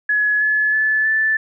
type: tone with pitch steps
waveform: sine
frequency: 1693 / 1713.7 / 1734.6 / 1755.7 Hz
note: G#6 / A6 / A6 / A6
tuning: +33 / -46 / -25 / -4 cents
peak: -14 dBFS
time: 0.09-1.37 s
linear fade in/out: 5 ms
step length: 320 ms
effects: none